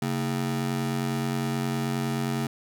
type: ring-modulated tone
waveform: 35% pulse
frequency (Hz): 182.4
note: F#3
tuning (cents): -24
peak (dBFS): -21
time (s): 0.02-2.47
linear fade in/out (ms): 2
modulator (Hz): 44.8
effects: none